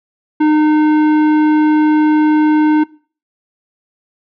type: tone with tanh clipping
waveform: triangle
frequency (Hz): 305.5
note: D#4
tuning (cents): -32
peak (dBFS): -10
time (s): 0.4-2.84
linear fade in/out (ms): 10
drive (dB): 17
effects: noise-tail reverb RT60 0.4 s tail -21 dB re dry